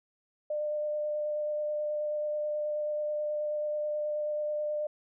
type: tone with vibrato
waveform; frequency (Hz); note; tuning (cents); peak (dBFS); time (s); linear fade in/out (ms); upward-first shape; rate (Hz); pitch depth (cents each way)
sine; 600; D5; +37; -29; 0.5-4.87; 5; square; 9.3; 8
effects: none